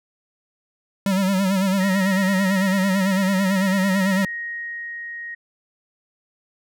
square tone with vibrato, 192.2 Hz, G3, 34 cents flat, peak -18 dBFS, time 1.06-4.25 s, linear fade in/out 2 ms, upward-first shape sine, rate 9 Hz, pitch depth 71 cents each way
sine tone with tremolo, 1876 Hz, A#6, 11 cents sharp, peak -26 dBFS, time 1.8-5.35 s, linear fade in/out 10 ms, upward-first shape sine, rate 0.52 Hz, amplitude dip 35%
effects none

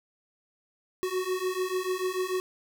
square beating tone pair, 366.6 / 373.4 Hz, F#4 / F#4, -16 / +16 cents, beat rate 6.8 Hz, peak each -32 / -31 dBFS, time 1.03-2.4 s, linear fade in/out 0 ms, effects none

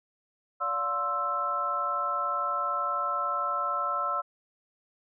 sine tone cluster, 577 / 710 / 1052 / 1321 Hz, D5 / F5 / C6 / E6, -31 / +28 / +9 / +3 cents, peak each -37 / -37 / -33 / -28 dBFS, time 0.6-4.22 s, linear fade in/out 20 ms, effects none

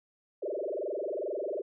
sine tone with frequency modulation, 493.9 Hz, B4, in tune, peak -31 dBFS, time 0.42-1.62 s, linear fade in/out 10 ms, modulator 22.4 Hz, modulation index 5.9, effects none

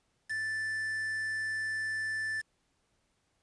triangle tone with quantisation, 1760 Hz, A6, in tune, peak -30 dBFS, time 0.29-2.42 s, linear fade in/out 20 ms, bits 7, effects pink hiss -75 dBFS RMS until 3.42 s + resampled to 22050 Hz

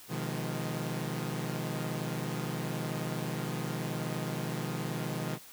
sawtooth chord, F half-diminished seventh, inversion second, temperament equal with one note detuned, 126.65 / 155.56 / 174.61 / 207.7 Hz, Cb3 / Eb3 / F3 / Ab3, +44 / 0 / 0 / 0 cents, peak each -34 / -33 / -36 / -37 dBFS, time 0.08-5.39 s, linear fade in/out 50 ms, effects white hiss -52 dBFS RMS until 5.52 s

